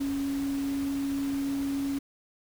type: tone in noise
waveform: sine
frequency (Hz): 277.2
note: C#4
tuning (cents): 0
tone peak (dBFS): -27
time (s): 0-1.99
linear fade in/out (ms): 10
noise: pink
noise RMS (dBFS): -43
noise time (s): 0-1.99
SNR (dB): +13
effects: none